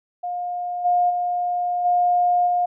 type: tone with level steps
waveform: sine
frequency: 711 Hz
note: F5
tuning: 31 cents sharp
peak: -24 / -15 / -20 / -15 / -17 dBFS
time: 0.23-2.66 s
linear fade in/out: 10 ms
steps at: 0.84 / 1.09 / 1.84 / 2.46 s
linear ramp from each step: 20 ms
effects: none